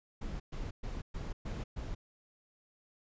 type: noise bursts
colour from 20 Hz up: brown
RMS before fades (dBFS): -39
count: 6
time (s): 0.21-1.95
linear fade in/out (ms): 10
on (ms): 190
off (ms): 120
effects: resampled to 16000 Hz